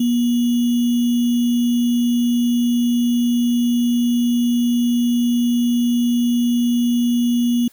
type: tone with sample-and-hold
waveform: sine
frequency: 240 Hz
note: B3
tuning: 49 cents flat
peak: -14 dBFS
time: 0-7.68 s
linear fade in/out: 5 ms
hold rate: 3150 Hz
effects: white hiss -52 dBFS RMS until 7.72 s